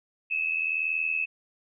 sine tone pair together, 2549 / 2630 Hz, D#7 / E7, +41 / -5 cents, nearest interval minor second, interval 54 cents, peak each -28 dBFS, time 0.3-1.26 s, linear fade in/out 20 ms, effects none

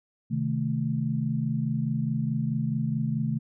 sine chord, A diminished, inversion first, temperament equal, 130.81 / 155.56 / 220 Hz, C3 / Eb3 / A3, 0 / 0 / 0 cents, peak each -29 dBFS, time 0.3-3.39 s, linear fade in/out 20 ms, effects none

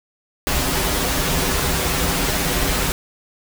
pink noise with comb filter, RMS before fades -20 dBFS, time 0.47-2.92 s, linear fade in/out 0 ms, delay 9.1 ms, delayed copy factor -0.8, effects none

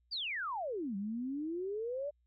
sine exponential two-way sweep, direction down then up, 4905 to 191.5 to 598 Hz, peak -35 dBFS, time 0.11-2.11 s, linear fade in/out 20 ms, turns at 0.96 s, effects added 60 Hz sine -70 dBFS peak until 2.26 s

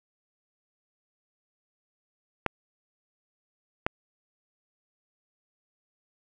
clicks, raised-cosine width 0.5 ms, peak -9 dBFS, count 2, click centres 2.463 / 3.865 s, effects none

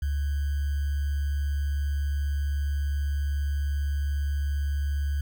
sine tone with sample-and-hold, 71.3 Hz, C#2, 49 cents sharp, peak -24 dBFS, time 0.02-5.21 s, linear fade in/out 5 ms, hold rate 1575 Hz, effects none

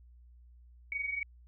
sine tone pair together, 2228 / 2251 Hz, C#7 / C#7, +8 / +26 cents, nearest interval unison, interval 18 cents, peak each -39 / -34 dBFS, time 0.92-1.23 s, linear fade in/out 2 ms, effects added 60 Hz sine -54 dBFS peak until 1.47 s

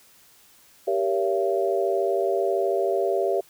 sine chord, G diminished seventh, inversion none, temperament just, 392 / 470.4 / 564.5 / 677.4 Hz, G4 / Bb4 / Db5 / Fb5, 0 / +16 / +31 / +47 cents, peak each -24 / -29 / -27 / -26 dBFS, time 0.87-3.41 s, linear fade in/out 10 ms, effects white hiss -55 dBFS RMS until 3.49 s

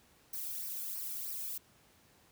violet noise with flanger, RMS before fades -40 dBFS, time 0.33-1.58 s, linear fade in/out 5 ms, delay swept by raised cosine 0.27 to 1.08 ms, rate 3.1 Hz, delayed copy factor -0.6, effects pink hiss -65 dBFS RMS until 2.31 s + high-pass 60 Hz 12 dB/octave

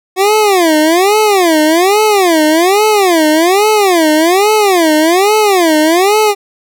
25% pulse tone with vibrato, 363.6 Hz, F#4, 30 cents flat, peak -3 dBFS, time 0.16-6.35 s, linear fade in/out 50 ms, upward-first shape sine, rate 1.2 Hz, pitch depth 300 cents each way, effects none

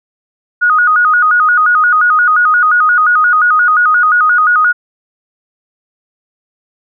sine tone with vibrato, 1345 Hz, E6, 34 cents sharp, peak -6 dBFS, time 0.61-4.73 s, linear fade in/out 20 ms, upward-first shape square, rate 5.7 Hz, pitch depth 130 cents each way, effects none

